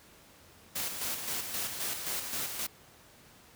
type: noise with tremolo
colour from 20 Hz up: white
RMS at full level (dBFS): -34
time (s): 0.75-2.67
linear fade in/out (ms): 10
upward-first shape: square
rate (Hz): 3.8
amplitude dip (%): 45
effects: pink hiss -57 dBFS RMS until 3.55 s + high-pass 60 Hz 12 dB/octave